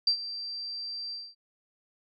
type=tone with ADSR envelope; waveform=sine; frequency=4699 Hz; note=D8; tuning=in tune; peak=-19 dBFS; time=0.07-1.35 s; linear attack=4 ms; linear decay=88 ms; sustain=-15 dB; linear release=230 ms; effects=none

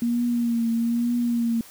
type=tone with vibrato; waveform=sine; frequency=234.9 Hz; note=A#3; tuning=13 cents sharp; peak=-20 dBFS; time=0.02-1.61 s; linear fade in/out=2 ms; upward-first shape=triangle; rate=1.1 Hz; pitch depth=46 cents each way; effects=white hiss -47 dBFS RMS until 1.7 s

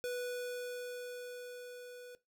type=tone with level ramp; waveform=square; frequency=492.4 Hz; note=B4; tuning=5 cents flat; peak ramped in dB=-36 to -49 dBFS; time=0.04-2.15 s; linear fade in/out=0 ms; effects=noise-tail reverb RT60 0.2 s tail -17 dB re dry

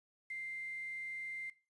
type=tone with quantisation; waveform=sine; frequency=2093 Hz; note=C7; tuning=in tune; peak=-40 dBFS; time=0.3-1.5 s; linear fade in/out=5 ms; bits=10; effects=noise-tail reverb RT60 0.3 s tail -17 dB re dry + resampled to 24000 Hz

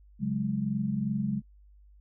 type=chord; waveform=sine; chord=C# suspended fourth; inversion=none; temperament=equal; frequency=138.59 / 185 / 207.7 Hz; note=C#3 / F#3 / G#3; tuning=0 / 0 / 0 cents; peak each=-33 / -33 / -29 dBFS; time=0.19-1.42 s; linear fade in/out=50 ms; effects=noise-tail reverb RT60 0.1 s tail -26 dB re dry + added 50 Hz sine -53 dBFS peak until 2 s

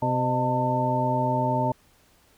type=harmonic tone with a mistuned harmonic; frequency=127.8 Hz; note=C3; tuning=40 cents flat; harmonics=1 / 2 / 3 / 4 / 5 / 7; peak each=-27 / -29 / -35 / -36 / -28 / -25 dBFS; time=0.02-1.72 s; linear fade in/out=5 ms; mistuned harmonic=5; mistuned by=-73 cents; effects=pink hiss -60 dBFS RMS until 2.37 s

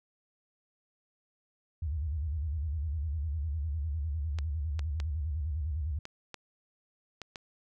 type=tone with vibrato; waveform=sine; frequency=75.8 Hz; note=D#2; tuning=45 cents flat; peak=-30 dBFS; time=1.82-5.99 s; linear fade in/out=5 ms; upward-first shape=square; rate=9.9 Hz; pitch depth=140 cents each way
type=clicks; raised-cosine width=0.2 ms; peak=-23 dBFS; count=7; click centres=4.387 / 4.793 / 5.001 / 6.054 / 6.343 / 7.217 / 7.358 s
effects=none

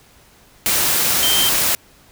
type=tone in noise; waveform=sine; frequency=3136 Hz; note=G7; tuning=in tune; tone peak=-17 dBFS; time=1.23-1.49 s; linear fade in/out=0 ms; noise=white; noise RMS=-17 dBFS; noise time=0.66-1.75 s; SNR=-3 dB; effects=pink hiss -50 dBFS RMS until 2.11 s

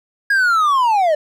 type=linear sweep; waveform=triangle; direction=down; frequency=1654 to 587.3 Hz; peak=-10 dBFS; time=0.3-1.15 s; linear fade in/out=5 ms; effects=none

